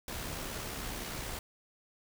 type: noise with amplitude modulation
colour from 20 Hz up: pink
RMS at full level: -38 dBFS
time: 0.08-1.39 s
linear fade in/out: 2 ms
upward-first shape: sine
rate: 69.4 Hz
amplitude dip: 35%
effects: none